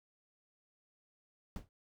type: noise with exponential decay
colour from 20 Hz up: brown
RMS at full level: -38 dBFS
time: 1.56-1.69 s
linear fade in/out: 1 ms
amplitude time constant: 27 ms
effects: none